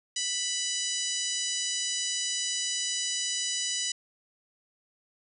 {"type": "harmonic tone", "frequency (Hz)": 987.8, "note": "B5", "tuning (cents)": 0, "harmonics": [2, 3, 4, 5, 6, 7, 8, 9], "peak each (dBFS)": [-41, -35, -37, -36, -35, -35, -40, -40], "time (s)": [0.16, 3.92], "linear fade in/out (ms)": 5, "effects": []}